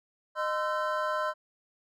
triangle tone cluster, 615 / 1031 / 1334 / 1532 Hz, D#5 / C6 / E6 / G6, -20 / -26 / +20 / -40 cents, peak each -30 / -30 / -33 / -35 dBFS, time 0.35-1.34 s, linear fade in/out 50 ms, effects none

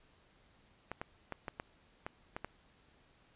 clicks, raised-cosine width 0.5 ms, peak -24 dBFS, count 8, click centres 0.916 / 1.015 / 1.323 / 1.482 / 1.599 / 2.065 / 2.365 / 2.446 s, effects pink hiss -67 dBFS RMS until 3.35 s + resampled to 8000 Hz

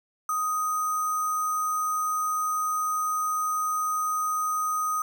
sine tone with sample-and-hold, 1247 Hz, D#6, 3 cents sharp, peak -24 dBFS, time 0.29-5.02 s, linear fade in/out 2 ms, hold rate 7350 Hz, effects none

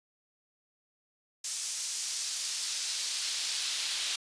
brown noise with high-pass filter sweep, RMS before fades -34 dBFS, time 1.44-4.16 s, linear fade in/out 5 ms, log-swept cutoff 6300 to 3700 Hz, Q 1.4, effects resampled to 22050 Hz

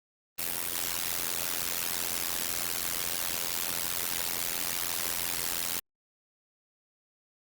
white noise with amplitude modulation, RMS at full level -28 dBFS, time 0.38-5.8 s, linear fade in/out 10 ms, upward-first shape sine, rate 85.8 Hz, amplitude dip 90%, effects Opus 24 kbps

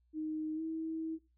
sine tone with pitch glide, 311.1 to 321.7 Hz, D#4 to E4, 0 to -42 cents, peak -35 dBFS, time 0.13-1.19 s, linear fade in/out 50 ms, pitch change +58 cents, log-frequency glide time 0.55-0.61 s, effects noise-tail reverb RT60 0.3 s tail -20 dB re dry + added 60 Hz sine -69 dBFS peak until 1.37 s

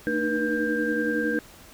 sine tone cluster, 224.7 / 301.5 / 312.3 / 481.5 / 1588 Hz, A3 / D4 / D#4 / B4 / G6, +37 / +46 / +7 / -44 / +22 cents, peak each -30 / -28 / -34 / -28 / -28 dBFS, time 0.07-1.39 s, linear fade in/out 0 ms, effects pink hiss -49 dBFS RMS until 1.73 s

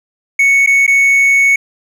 triangle tone with dropouts, 2217 Hz, C#7, in tune, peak -5 dBFS, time 0.39-1.56 s, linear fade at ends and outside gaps 5 ms, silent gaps 0.663-0.672 / 0.866-0.877 s, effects none

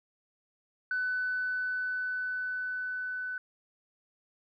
sine tone with level ramp, 1500 Hz, F#6, 23 cents sharp, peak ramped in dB -27 to -33 dBFS, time 0.91-3.38 s, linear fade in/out 2 ms, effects tanh soft clip ceiling -24 dBFS

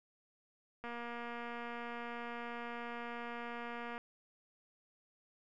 click train, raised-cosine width 0.5 ms, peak -30 dBFS, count 745, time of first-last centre 0.84-3.979 s, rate 237 Hz, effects none

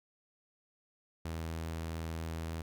sawtooth tone, 81.5 Hz, E2, 19 cents flat, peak -33 dBFS, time 1.25-2.62 s, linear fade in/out 5 ms, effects none

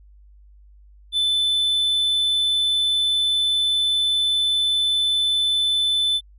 triangle tone, 3515 Hz, A7, 2 cents flat, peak -16 dBFS, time 1.12-6.21 s, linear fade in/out 50 ms, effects added 50 Hz sine -46 dBFS peak until 6.38 s + resampled to 32000 Hz

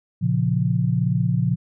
sine chord, Bb minor, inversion none, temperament equal, 116.54 / 138.59 / 174.61 Hz, Bb2 / Db3 / F3, 0 / 0 / 0 cents, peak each -22 dBFS, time 0.21-1.56 s, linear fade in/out 20 ms, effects none

